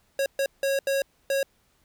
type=tone bursts at uneven times; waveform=square; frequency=548 Hz; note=C#5; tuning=20 cents flat; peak=-23 dBFS; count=5; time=0.19-0.26 / 0.39-0.46 / 0.63-0.79 / 0.87-1.02 / 1.3-1.43 s; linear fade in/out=2 ms; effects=pink hiss -66 dBFS RMS until 1.84 s